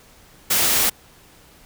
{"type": "noise", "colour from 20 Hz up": "white", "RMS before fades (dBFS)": -18, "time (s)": [0.5, 0.9], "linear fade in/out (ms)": 10, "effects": ["pink hiss -50 dBFS RMS until 1.65 s"]}